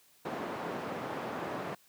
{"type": "band-pass noise", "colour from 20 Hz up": "white", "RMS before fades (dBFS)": -38, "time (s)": [0.25, 1.75], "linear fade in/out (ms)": 5, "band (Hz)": [140, 910], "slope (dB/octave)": 12, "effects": ["white hiss -64 dBFS RMS until 1.88 s", "high-pass 80 Hz 12 dB/octave"]}